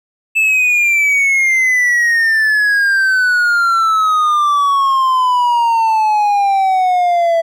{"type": "exponential sweep", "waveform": "triangle", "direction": "down", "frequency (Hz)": [2637, 660], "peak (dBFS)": -8, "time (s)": [0.35, 7.42], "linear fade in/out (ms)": 20, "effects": []}